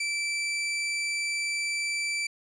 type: tone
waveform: sawtooth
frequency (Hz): 2329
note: D7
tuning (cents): -15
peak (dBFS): -24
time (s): 0-2.27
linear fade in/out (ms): 5
effects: resampled to 22050 Hz + 11-bit